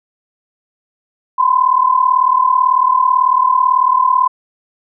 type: tone pair together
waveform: sine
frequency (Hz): 1003 / 1041.1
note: B5 / C6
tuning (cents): +26 / -9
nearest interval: minor second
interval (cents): 65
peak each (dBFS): -12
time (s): 1.38-4.28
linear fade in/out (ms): 10
effects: none